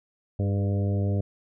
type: harmonic tone with a mistuned harmonic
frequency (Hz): 99.7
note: G2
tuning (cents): +30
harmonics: 1 / 2 / 3 / 4 / 5 / 6 / 7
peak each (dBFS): -23 / -31 / -36 / -37 / -38 / -39 / -46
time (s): 0.39-1.21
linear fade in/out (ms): 5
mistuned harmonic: 4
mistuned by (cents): +27
effects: none